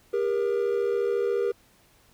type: tone pair together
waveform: triangle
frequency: 400.3 / 474.5 Hz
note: G4 / A#4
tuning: +36 / +31 cents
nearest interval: minor third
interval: 295 cents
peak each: -23 dBFS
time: 0.13-1.52 s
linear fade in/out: 10 ms
effects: tanh soft clip ceiling -15 dBFS + pink hiss -60 dBFS RMS until 2.13 s